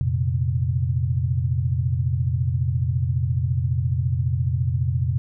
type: chord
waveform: sine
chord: F suspended fourth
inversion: none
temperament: just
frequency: 87.31 / 116.41 / 130.96 Hz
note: F2 / Bb2 / C3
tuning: 0 / -2 / +2 cents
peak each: -24 / -24 / -23 dBFS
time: 0.01-5.18 s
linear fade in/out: 0 ms
effects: none